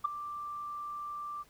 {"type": "tone with ADSR envelope", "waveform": "sine", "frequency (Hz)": 1178, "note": "D6", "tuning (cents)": 5, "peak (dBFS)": -22, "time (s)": [0.04, 1.44], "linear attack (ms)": 13, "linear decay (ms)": 7, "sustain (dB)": -15, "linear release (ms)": 29, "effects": ["tanh soft clip ceiling -19 dBFS", "pink hiss -63 dBFS RMS until 1.49 s"]}